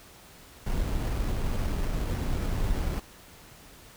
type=noise with sample-and-hold; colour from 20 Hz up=brown; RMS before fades=-28 dBFS; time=0.66-3 s; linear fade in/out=5 ms; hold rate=3675 Hz; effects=pink hiss -51 dBFS RMS until 3.96 s